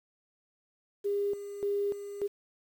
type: tone with tremolo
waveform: sine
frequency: 404.7 Hz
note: G#4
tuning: 45 cents flat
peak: -27 dBFS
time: 1.04-2.28 s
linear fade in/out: 20 ms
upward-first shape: square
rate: 1.7 Hz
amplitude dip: 70%
effects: 9-bit